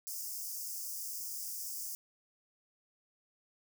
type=high-pass noise; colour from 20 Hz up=white; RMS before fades=-41 dBFS; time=0.07-1.95 s; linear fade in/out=0 ms; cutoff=4900 Hz; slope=96 dB/octave; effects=none

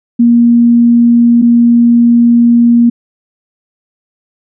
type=tone pair in turn; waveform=sine; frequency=236.4 / 236.4 Hz; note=A#3 / A#3; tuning=+24 / +24 cents; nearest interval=unison; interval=0 cents; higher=neither; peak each=-3 dBFS; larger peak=neither; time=0.19-1.42 / 1.42-2.9 s; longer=second; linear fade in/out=10 ms; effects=none

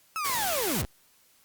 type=linear sweep; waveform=35% pulse; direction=down; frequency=1323 to 46.25 Hz; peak=-27 dBFS; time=0.16-0.85 s; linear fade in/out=0 ms
type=noise; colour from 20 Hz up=white; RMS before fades=-31 dBFS; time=0.24-0.82 s; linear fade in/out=10 ms
effects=white hiss -62 dBFS RMS until 1.44 s + Opus 48 kbps

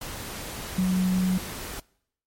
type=tone in noise; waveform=sine; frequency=184.9 Hz; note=F#3; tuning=1 cent flat; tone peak=-20 dBFS; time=0.78-1.38 s; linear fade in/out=5 ms; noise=pink; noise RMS=-36 dBFS; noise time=0.01-1.8 s; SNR=+13 dB; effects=noise-tail reverb RT60 0.7 s tail -24 dB re dry + MP3 64 kbps

